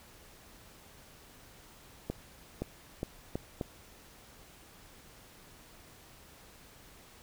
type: accelerating click train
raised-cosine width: 2 ms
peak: -20 dBFS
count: 5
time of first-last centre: 2.1-3.612 s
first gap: 520 ms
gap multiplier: 0.79
effects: pink hiss -56 dBFS RMS until 7.22 s